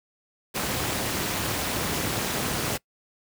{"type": "noise with amplitude modulation", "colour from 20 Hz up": "pink", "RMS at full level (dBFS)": -24, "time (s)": [0.54, 2.78], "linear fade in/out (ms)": 20, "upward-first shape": "sine", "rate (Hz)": 221, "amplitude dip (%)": 70, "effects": ["noise-tail reverb RT60 0.1 s tail -23 dB re dry", "high-pass 80 Hz 12 dB/octave"]}